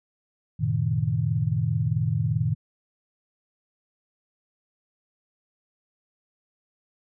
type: chord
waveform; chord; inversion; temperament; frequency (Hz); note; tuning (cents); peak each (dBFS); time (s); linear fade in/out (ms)
sine; F# diminished seventh; none; equal with one note detuned; 92.5 / 112.77 / 130.81 / 155.56; F#2 / A2 / C3 / Eb3; 0 / +43 / 0 / 0; -31 / -25 / -29 / -26; 0.59-2.55; 20
effects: none